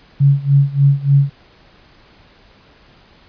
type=tone with tremolo; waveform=sine; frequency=140 Hz; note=C#3; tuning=18 cents sharp; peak=-6 dBFS; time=0.2-1.3 s; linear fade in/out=10 ms; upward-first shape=sine; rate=3.4 Hz; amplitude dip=90%; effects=pink hiss -48 dBFS RMS until 3.28 s + resampled to 11025 Hz